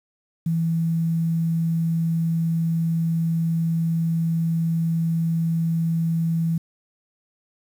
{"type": "tone with quantisation", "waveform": "sine", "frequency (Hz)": 164.81, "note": "E3", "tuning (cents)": 0, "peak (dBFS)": -19, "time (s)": [0.46, 6.58], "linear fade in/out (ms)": 5, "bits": 8, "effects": []}